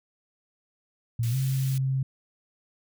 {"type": "tone with pitch glide", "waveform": "sine", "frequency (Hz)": [116.6, 133.17], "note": ["A#2", "C3"], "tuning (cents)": [1, 31], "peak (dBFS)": -23, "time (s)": [1.19, 2.03], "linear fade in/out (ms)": 5, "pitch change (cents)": 230, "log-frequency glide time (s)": [1.3, 1.36]}
{"type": "high-pass noise", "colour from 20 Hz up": "white", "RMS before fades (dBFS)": -41, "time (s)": [1.23, 1.78], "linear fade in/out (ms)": 2, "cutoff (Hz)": 1900, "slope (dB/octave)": 12}
{"effects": []}